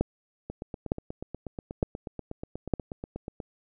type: two click trains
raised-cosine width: 2 ms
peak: -10 / -22 dBFS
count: 4 / 25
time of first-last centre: 0.01-2.737 / 0.5-3.402 s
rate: 1.1 / 8.27 Hz
effects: none